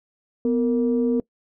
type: tone pair together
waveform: sine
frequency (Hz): 247.7 / 462.2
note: B3 / A#4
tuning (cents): +5 / -15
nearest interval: major seventh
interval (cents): 1080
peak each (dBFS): -19 / -21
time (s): 0.45-1.2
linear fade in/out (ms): 2
effects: noise-tail reverb RT60 0.1 s tail -22 dB re dry + tanh soft clip ceiling -11 dBFS